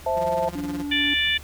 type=chord; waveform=sine; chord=A minor; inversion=first; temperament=equal; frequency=523.3 / 659.3 / 880 Hz; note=C5 / E5 / A5; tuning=0 / 0 / 0 cents; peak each=-25 dBFS; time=0.06-0.49 s; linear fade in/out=5 ms
type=tone with tremolo; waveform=sawtooth; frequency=174.61 Hz; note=F3; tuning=in tune; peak=-26 dBFS; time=0.16-0.84 s; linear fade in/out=20 ms; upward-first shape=sine; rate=19 Hz; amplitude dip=90%
type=tone; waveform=triangle; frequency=288.6 Hz; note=D4; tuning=30 cents flat; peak=-25 dBFS; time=0.55-1.14 s; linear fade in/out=5 ms
type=harmonic tone; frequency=587.3 Hz; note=D5; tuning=in tune; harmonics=3 / 4 / 5 / 6; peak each=-25 / -25 / -25 / -25 dBFS; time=0.91-1.38 s; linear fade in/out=10 ms
effects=added 73 Hz sine -41 dBFS peak until 1.43 s + pink hiss -45 dBFS RMS until 1.43 s